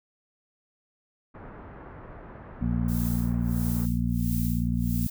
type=low-pass noise; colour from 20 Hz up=pink; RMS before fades=-44 dBFS; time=1.34-3.86 s; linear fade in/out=10 ms; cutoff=1600 Hz; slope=24 dB/octave
type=harmonic tone; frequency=58.7 Hz; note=A#1; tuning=13 cents sharp; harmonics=1 / 2 / 3 / 4; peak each=-29 / -29 / -29 / -29 dBFS; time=2.61-5.07 s; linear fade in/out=5 ms
type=noise with tremolo; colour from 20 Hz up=violet; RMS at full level=-37 dBFS; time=2.88-5.1 s; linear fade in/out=5 ms; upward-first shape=sine; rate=1.5 Hz; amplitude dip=95%
effects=none